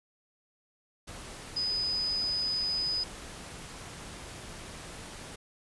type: tone in noise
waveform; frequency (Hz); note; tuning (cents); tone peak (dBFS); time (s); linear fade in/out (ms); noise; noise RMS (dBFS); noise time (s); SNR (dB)
sine; 4998; D#8; +7; -28; 1.56-3.04; 10; pink; -44; 1.07-5.36; +13
effects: resampled to 24000 Hz